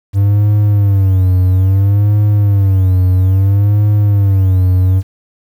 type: tone with vibrato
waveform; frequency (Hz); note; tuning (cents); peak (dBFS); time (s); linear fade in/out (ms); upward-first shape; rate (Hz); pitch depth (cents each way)
triangle; 98; G2; 0; -5; 0.13-5.03; 50; sine; 0.6; 110
effects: 7-bit